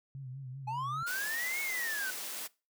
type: tone with vibrato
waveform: sine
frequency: 132 Hz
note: C3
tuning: 16 cents sharp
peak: -40 dBFS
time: 0.15-1.03 s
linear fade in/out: 0 ms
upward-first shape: sine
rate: 5.1 Hz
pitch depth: 77 cents each way
type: linear two-way sweep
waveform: triangle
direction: up then down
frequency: 830.6 to 2217 to 1479 Hz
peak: -32 dBFS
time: 0.67-2.11 s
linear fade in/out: 10 ms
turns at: 1.61 s
type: high-pass noise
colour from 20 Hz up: white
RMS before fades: -40 dBFS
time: 1.06-2.48 s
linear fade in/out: 20 ms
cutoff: 290 Hz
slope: 12 dB/octave
effects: noise-tail reverb RT60 0.3 s tail -22 dB re dry